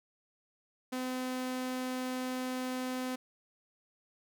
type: tone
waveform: sawtooth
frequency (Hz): 255.2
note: C4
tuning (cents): -43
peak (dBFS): -30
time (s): 0.92-3.16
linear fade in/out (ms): 10
effects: none